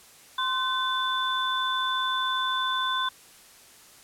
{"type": "tone cluster", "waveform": "sine", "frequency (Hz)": [1041, 1518, 3507], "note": ["C6", "F#6", "A7"], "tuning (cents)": [-9, 44, -6], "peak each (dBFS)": [-27, -31, -29], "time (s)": [0.38, 3.09], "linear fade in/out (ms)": 5, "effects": ["white hiss -52 dBFS RMS until 4.03 s", "low-pass 12000 Hz 12 dB/octave"]}